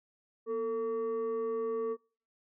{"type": "tone with frequency modulation", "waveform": "sine", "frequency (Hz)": 450, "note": "A4", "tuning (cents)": 39, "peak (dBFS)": -29, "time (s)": [0.46, 1.97], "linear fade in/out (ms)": 50, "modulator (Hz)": 690, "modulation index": 0.42, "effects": ["noise-tail reverb RT60 0.4 s tail -23 dB re dry", "tanh soft clip ceiling -25 dBFS"]}